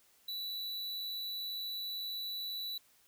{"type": "tone", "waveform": "square", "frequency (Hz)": 3951, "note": "B7", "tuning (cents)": 0, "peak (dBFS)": -38, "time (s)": [0.28, 2.78], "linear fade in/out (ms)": 5, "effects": ["white hiss -67 dBFS RMS until 3.07 s"]}